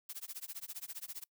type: noise with tremolo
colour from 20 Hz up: blue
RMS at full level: -42 dBFS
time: 0.09-1.24 s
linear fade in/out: 5 ms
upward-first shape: sine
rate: 15 Hz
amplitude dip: 100%
effects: noise-tail reverb RT60 0.1 s tail -24 dB re dry